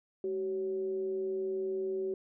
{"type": "tone with frequency modulation", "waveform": "sine", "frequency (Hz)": 380.7, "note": "F#4", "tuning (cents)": 49, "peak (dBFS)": -31, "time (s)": [0.24, 2.14], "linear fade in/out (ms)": 2, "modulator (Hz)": 172, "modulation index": 0.31, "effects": []}